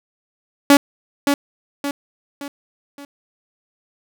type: tone with echo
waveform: sawtooth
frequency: 283.4 Hz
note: C#4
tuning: 38 cents sharp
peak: -3 dBFS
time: 0.7-0.77 s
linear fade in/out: 2 ms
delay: 570 ms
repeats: 4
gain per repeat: -7 dB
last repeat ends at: 3.05 s
effects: none